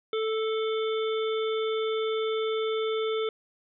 harmonic tone, 440 Hz, A4, in tune, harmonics 1 / 3 / 5 / 7 / 8, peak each -26 / -36 / -41 / -43 / -39 dBFS, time 0.13-3.29 s, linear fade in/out 2 ms, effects none

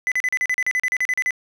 triangle tone bursts, 2008 Hz, B6, 28 cents sharp, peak -16 dBFS, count 15, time 0.07-1.307 s, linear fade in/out 0 ms, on 47 ms, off 38 ms, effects none

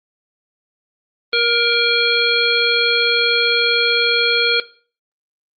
harmonic tone, 471.1 Hz, A#4, 18 cents sharp, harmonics 1 / 3 / 5 / 7 / 9, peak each -20 / -20 / -20 / -20 / -20 dBFS, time 1.33-4.6 s, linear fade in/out 2 ms, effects noise-tail reverb RT60 0.4 s tail -17 dB re dry + Opus 24 kbps

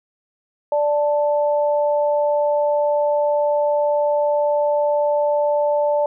sine tone pair together, 587.3 / 880 Hz, D5 / A5, 0 / 0 cents, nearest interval perfect fifth, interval 700 cents, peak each -16 / -23 dBFS, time 0.72-6.06 s, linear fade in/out 2 ms, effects none

